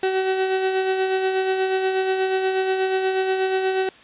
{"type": "tone with tremolo", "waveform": "35% pulse", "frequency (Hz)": 379.1, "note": "F#4", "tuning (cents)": 42, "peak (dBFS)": -16, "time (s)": [0.03, 3.89], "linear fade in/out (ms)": 2, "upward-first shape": "sine", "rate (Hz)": 8.3, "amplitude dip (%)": 40, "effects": ["white hiss -47 dBFS RMS until 4.03 s", "resampled to 8000 Hz"]}